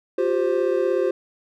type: chord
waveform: triangle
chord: F suspended second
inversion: none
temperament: equal with one note detuned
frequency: 355.3 / 392 / 523.3 Hz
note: F4 / G4 / C5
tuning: +30 / 0 / 0 cents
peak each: -21 dBFS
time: 0.18-1.11 s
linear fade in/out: 5 ms
effects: none